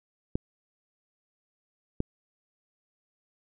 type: clicks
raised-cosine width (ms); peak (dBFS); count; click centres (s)
3; -14; 2; 0.355 / 2.004
effects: none